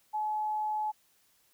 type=tone; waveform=sine; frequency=854 Hz; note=G#5; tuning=48 cents sharp; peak=-29 dBFS; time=0.13-0.92 s; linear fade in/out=20 ms; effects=white hiss -68 dBFS RMS until 1.53 s